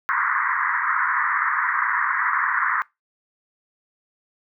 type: band-pass noise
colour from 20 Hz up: pink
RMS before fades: -22 dBFS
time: 0.09-2.82 s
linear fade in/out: 0 ms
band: 980 to 2000 Hz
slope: 96 dB/octave
effects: noise-tail reverb RT60 0.2 s tail -22 dB re dry